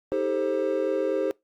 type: chord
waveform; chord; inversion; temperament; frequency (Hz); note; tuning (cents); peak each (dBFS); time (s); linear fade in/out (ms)
triangle; A half-diminished seventh; second; just; 316.8 / 396 / 440 / 528; Eb4 / G4 / A4 / C5; +31 / +18 / 0 / +16; -29 / -26 / -29 / -25; 0.12-1.31; 0
effects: noise-tail reverb RT60 0.2 s tail -24 dB re dry + Opus 48 kbps